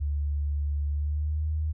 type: tone with pitch glide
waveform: sine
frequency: 72.6 to 77.36 Hz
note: D2 to D#2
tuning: -19 to -9 cents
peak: -25 dBFS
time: 0-1.73 s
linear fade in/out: 20 ms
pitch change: +110 cents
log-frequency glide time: 0.89-1.49 s
effects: none